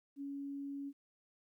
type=tone; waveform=sine; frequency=280 Hz; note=C#4; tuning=18 cents sharp; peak=-40 dBFS; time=0.16-0.93 s; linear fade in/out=50 ms; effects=13-bit

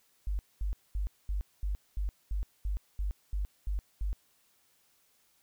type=tone bursts; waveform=sine; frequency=49.5 Hz; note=G1; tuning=18 cents sharp; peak=-29 dBFS; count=12; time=0.27-4.13 s; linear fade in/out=0 ms; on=120 ms; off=220 ms; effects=white hiss -69 dBFS RMS until 5.42 s

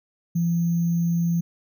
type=tone with sample-and-hold; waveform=sine; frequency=169.7 Hz; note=F3; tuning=49 cents flat; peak=-19 dBFS; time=0.35-1.41 s; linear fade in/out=10 ms; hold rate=6300 Hz; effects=none

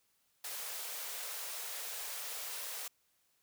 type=high-pass noise; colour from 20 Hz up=white; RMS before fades=-42 dBFS; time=0.44-2.88 s; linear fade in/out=5 ms; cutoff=420 Hz; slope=96 dB/octave; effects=white hiss -75 dBFS RMS until 3.42 s

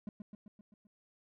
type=tone with echo; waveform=triangle; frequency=207.7 Hz; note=G#3; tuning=in tune; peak=-36 dBFS; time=0.07-0.09 s; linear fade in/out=2 ms; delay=130 ms; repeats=6; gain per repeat=-4 dB; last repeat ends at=0.87 s; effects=none

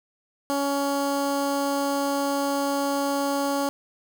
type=tone with notch filter; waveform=15% pulse; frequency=280.2 Hz; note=C#4; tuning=19 cents sharp; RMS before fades=-25 dBFS; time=0.5-3.69 s; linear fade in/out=0 ms; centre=2500 Hz; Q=1.6; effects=none

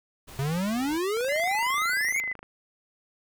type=noise; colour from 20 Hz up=pink; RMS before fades=-45 dBFS; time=0.27-0.99 s; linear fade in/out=20 ms
type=exponential sweep; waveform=square; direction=up; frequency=132.6 to 2314 Hz; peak=-26 dBFS; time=0.39-2.2 s; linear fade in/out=0 ms
type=click train; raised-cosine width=0.5 ms; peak=-28 dBFS; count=34; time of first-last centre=1.17-2.43 s; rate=26.2 Hz
type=tone with vibrato; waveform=sine; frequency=2044 Hz; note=C7; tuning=41 cents flat; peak=-28 dBFS; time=1.29-2.33 s; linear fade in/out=5 ms; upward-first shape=triangle; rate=2.6 Hz; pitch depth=33 cents each way
effects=none

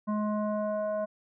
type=tone with frequency modulation; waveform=sine; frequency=211.3 Hz; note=G#3; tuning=30 cents sharp; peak=-27 dBFS; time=0.07-1.06 s; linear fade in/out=20 ms; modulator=422 Hz; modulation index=1.7; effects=none

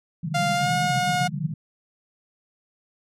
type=band-pass noise; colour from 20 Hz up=pink; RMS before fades=-28 dBFS; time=0.23-1.54 s; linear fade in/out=5 ms; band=130 to 200 Hz; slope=96 dB/octave
type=tone with pitch glide; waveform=sawtooth; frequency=698.5 to 719.8 Hz; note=F5 to F#5; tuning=0 to -48 cents; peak=-17 dBFS; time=0.34-1.28 s; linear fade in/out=10 ms; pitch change=+52 cents; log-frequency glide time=0.54-0.71 s
effects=low-pass 9000 Hz 12 dB/octave + MP3 64 kbps

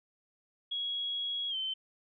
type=tone with pitch glide; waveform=sine; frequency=3322 to 3082 Hz; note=G#7 to G7; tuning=0 to -30 cents; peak=-32 dBFS; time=0.71-1.74 s; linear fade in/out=10 ms; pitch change=-130 cents; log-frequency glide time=1.49-1.56 s; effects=none

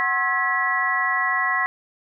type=tone cluster; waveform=sine; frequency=746 / 1072 / 1312 / 1678 / 1948 Hz; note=F#5 / C6 / E6 / G#6 / B6; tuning=+14 / +42 / -9 / +17 / -24 cents; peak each=-29 / -24 / -31 / -28 / -22 dBFS; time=0-1.66 s; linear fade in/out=0 ms; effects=none

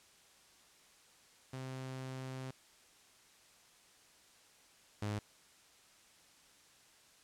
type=tone pair in turn; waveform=sawtooth; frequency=130.81 / 104.43 Hz; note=C3 / G#2; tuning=0 / +10 cents; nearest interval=major third; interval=390 cents; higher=first; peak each=-38 / -32 dBFS; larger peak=second; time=1.53-2.51 / 5.02-5.19 s; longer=first; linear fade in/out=5 ms; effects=white hiss -64 dBFS RMS until 7.23 s + low-pass 9000 Hz 12 dB/octave

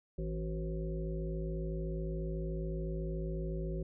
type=harmonic tone with a mistuned harmonic; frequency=53.9 Hz; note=A1; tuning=35 cents flat; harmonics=1 / 3 / 5 / 7 / 9 / 10; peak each=-37 / -39 / -52 / -42 / -51 / -47 dBFS; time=0.18-3.83 s; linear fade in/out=5 ms; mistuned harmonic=7; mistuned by=-15 cents; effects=none

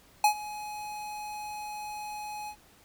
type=tone with ADSR envelope; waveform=square; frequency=841 Hz; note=G#5; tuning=22 cents sharp; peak=-18 dBFS; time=0.24-2.56 s; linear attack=3 ms; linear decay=92 ms; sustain=-19 dB; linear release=76 ms; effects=pink hiss -59 dBFS RMS until 2.84 s

